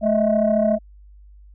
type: tone cluster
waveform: sine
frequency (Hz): 216.3 / 624 / 658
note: A3 / D#5 / E5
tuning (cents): -29 / +5 / -3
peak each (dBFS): -19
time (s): 0.01-0.79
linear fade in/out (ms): 50
effects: tanh soft clip ceiling -8 dBFS + added 50 Hz sine -43 dBFS peak until 1.54 s